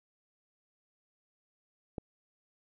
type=click; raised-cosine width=2 ms; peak=-23 dBFS; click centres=1.982 s; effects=none